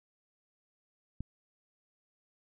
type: click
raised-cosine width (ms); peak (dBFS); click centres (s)
5; -25; 1.206
effects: none